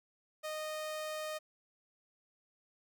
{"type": "tone", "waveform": "sawtooth", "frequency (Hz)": 618, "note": "D#5", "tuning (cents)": -12, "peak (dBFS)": -34, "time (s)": [0.43, 1.39], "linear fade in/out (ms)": 20, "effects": []}